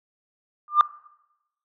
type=tone with exponential growth; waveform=sine; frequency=1197 Hz; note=D6; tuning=33 cents sharp; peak=-6 dBFS; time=0.68-0.81 s; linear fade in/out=1 ms; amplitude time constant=27 ms; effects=noise-tail reverb RT60 0.9 s tail -21 dB re dry + tanh soft clip ceiling -7 dBFS